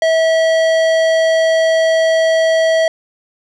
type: tone with tanh clipping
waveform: sine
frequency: 648 Hz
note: E5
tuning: 30 cents flat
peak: -12 dBFS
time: 0.02-2.88 s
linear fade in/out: 2 ms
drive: 16 dB
effects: none